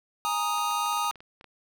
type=chord; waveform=square; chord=Ab suspended second; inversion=none; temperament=equal; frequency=830.6 / 932.3 / 1244.5 Hz; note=Ab5 / Bb5 / Eb6; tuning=0 / 0 / 0 cents; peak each=-33 / -31 / -29 dBFS; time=0.25-1.11 s; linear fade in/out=0 ms
type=clicks; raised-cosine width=0.3 ms; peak=-32 dBFS; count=11; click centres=0.582 / 0.711 / 0.862 / 0.927 / 0.975 / 1.044 / 1.113 / 1.157 / 1.205 / 1.411 / 1.443 s
effects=none

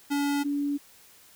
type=tone pair in turn; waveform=square / sine; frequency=285.1 / 286.2 Hz; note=C#4 / D4; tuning=+49 / -45 cents; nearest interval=unison; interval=6 cents; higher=second; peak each=-25 dBFS; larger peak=neither; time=0.1-0.44 / 0.44-0.78 s; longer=neither; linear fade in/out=20 ms; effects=white hiss -55 dBFS RMS until 1.35 s

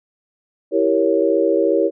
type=chord; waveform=sine; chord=E diminished seventh; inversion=none; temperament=equal; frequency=329.6 / 392 / 466.2 / 554.4 Hz; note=E4 / G4 / Bb4 / Db5; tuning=0 / 0 / 0 / 0 cents; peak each=-19 dBFS; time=0.71-1.91 s; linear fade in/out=50 ms; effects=none

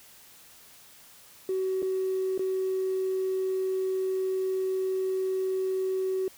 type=tone with dropouts; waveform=triangle; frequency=377.5 Hz; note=F#4; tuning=35 cents sharp; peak=-22 dBFS; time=1.49-6.28 s; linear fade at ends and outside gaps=2 ms; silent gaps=1.821-1.827 / 2.378-2.393 s; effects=tanh soft clip ceiling -23 dBFS + white hiss -53 dBFS RMS until 6.37 s

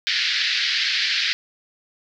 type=band-pass noise; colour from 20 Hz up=white; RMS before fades=-22 dBFS; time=0.07-1.33 s; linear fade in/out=0 ms; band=1600 to 4900 Hz; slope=48 dB/octave; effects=none

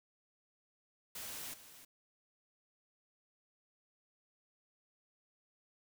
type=noise with echo; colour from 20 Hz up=white; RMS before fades=-45 dBFS; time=1.15-1.54 s; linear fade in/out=5 ms; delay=310 ms; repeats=1; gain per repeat=-12 dB; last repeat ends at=1.85 s; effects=none

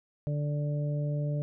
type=harmonic tone; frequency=146.7 Hz; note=D3; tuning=2 cents flat; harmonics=1 / 2 / 3 / 4; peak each=-28 / -42 / -44 / -39 dBFS; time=0.27-1.42 s; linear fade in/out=0 ms; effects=none

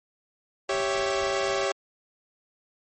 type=chord; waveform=sawtooth; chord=C# diminished; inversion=second; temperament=equal; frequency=392 / 554.4 / 659.3 Hz; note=G4 / C#5 / E5; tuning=0 / 0 / 0 cents; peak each=-24 / -24 / -28 dBFS; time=0.69-1.72 s; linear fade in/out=5 ms
type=noise with tremolo; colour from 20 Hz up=pink; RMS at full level=-42 dBFS; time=0.71-1.66 s; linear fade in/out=2 ms; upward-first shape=triangle; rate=4.1 Hz; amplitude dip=55%
effects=MP3 32 kbps

